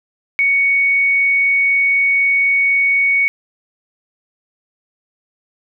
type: tone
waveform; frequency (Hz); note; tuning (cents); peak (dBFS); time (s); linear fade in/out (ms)
sine; 2229; C#7; +9; -11; 0.39-3.28; 0
effects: none

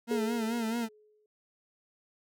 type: tone with vibrato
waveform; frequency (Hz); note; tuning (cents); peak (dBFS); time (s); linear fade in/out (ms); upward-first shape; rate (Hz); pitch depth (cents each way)
40% pulse; 229.1; A#3; -30; -29; 0.07-0.89; 50; sine; 4.6; 71
type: tone with exponential decay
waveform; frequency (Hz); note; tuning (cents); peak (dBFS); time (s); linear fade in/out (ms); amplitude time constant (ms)
sine; 424.8; G#4; +39; -28; 0.11-1.26; 2; 250
effects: none

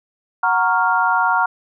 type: chord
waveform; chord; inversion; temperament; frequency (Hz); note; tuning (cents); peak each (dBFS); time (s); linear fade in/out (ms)
sine; Gb major seventh; none; equal; 740 / 932.3 / 1108.7 / 1396.9; Gb5 / Bb5 / Db6 / F6; 0 / 0 / 0 / 0; -21 / -18 / -22 / -18; 0.43-1.46; 5
effects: none

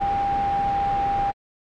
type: tone in noise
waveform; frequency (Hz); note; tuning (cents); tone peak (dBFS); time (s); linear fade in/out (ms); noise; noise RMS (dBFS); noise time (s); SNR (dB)
sine; 798; G5; +31; -20; 0-1.32; 20; pink; -31; 0-1.32; +8
effects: low-pass 2000 Hz 12 dB/octave + AAC 64 kbps

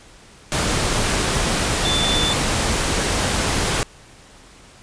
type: tone in noise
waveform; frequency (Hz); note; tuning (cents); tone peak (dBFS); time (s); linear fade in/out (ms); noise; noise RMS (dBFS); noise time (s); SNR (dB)
sine; 3520; A7; 0; -20; 1.85-2.33; 0; pink; -20; 0.52-3.83; -3
effects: pink hiss -46 dBFS RMS until 4.82 s + resampled to 22050 Hz

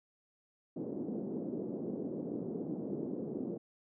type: band-pass noise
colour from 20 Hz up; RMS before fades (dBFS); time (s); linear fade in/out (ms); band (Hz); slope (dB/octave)
pink; -39; 0.76-3.58; 10; 200 to 430; 24
effects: none

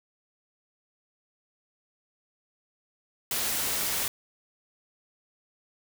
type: noise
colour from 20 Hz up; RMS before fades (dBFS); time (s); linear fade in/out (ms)
white; -29; 3.31-4.08; 2
effects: none

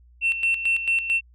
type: tone with tremolo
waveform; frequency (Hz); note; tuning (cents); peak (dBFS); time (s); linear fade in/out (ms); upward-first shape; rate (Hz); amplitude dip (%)
sine; 2700; E7; +41; -16; 0.21-1.21; 50; square; 4.5; 70
effects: tanh soft clip ceiling -16 dBFS + added 60 Hz sine -50 dBFS peak until 1.34 s

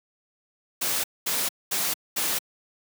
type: noise bursts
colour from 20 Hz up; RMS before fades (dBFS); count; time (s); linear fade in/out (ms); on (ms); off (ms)
white; -26; 4; 0.81-2.39; 10; 230; 220
effects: high-pass 150 Hz 12 dB/octave

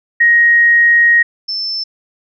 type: tone pair in turn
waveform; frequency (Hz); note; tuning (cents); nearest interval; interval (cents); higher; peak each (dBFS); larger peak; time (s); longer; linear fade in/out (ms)
sine; 1879 / 5299; A#6 / E8; +13 / +8; octave + tritone; 1795; second; -6 / -17; first; 0.2-1.23 / 1.48-1.84; first; 10
effects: none

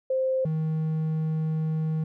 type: tone pair in turn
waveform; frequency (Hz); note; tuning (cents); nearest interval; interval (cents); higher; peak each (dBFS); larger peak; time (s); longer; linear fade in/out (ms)
sine / triangle; 523.3 / 157.8; C5 / D#3; 0 / +25; octave + major sixth; 2075; first; -22; neither; 0.1-0.45 / 0.45-2.04; second; 5
effects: none

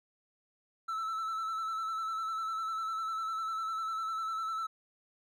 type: tone with vibrato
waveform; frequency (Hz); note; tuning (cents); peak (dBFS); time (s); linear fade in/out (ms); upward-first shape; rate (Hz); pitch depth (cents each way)
triangle; 1318.5; E6; 0; -31; 0.88-4.67; 10; square; 10; 25
effects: none

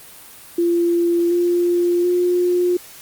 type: tone with pitch steps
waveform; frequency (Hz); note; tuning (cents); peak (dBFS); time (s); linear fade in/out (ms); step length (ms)
sine; 343.4 / 349.6 / 355.9; F4 / F4 / F4; -29 / +2 / +33; -14; 0.58-2.77; 5; 730
effects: white hiss -41 dBFS RMS until 3.01 s + Opus 32 kbps

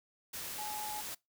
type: tone in noise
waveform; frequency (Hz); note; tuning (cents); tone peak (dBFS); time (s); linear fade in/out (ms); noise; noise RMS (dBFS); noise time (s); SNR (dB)
sine; 845; G#5; +30; -40; 0.58-1.01; 10; white; -42; 0.33-1.15; -1
effects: noise-tail reverb RT60 0.2 s tail -23 dB re dry

